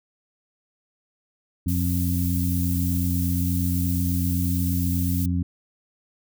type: harmonic tone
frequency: 88.3 Hz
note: F2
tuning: 20 cents sharp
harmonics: 1 / 2 / 3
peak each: -23 / -26 / -28 dBFS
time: 1.66-5.43 s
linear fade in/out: 5 ms
type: noise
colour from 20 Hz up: violet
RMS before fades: -33 dBFS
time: 1.68-5.26 s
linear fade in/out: 5 ms
effects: none